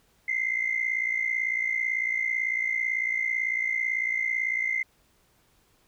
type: tone pair together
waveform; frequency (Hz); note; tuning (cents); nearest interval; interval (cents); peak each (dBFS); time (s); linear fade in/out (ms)
sine; 2051 / 2109; C7 / C7; -35 / +13; unison; 48; -27; 0.28-4.83; 5
effects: tanh soft clip ceiling -17 dBFS + pink hiss -65 dBFS RMS until 5.87 s